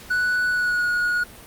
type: tone with pitch glide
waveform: triangle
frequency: 1480 to 1448.7 Hz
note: F#6 to F#6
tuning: 0 to -37 cents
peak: -17 dBFS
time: 0.1-1.24 s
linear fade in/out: 10 ms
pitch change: -37 cents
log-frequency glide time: 0.5-0.86 s
effects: pink hiss -43 dBFS RMS until 1.46 s + Opus 48 kbps